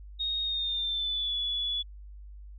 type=tone with pitch glide; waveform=sine; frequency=3729 to 3420 Hz; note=A#7 to A7; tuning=0 to -50 cents; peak=-28 dBFS; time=0.19-1.83 s; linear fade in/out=20 ms; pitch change=-150 cents; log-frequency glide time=0.43-1.34 s; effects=added 50 Hz sine -43 dBFS peak until 2.58 s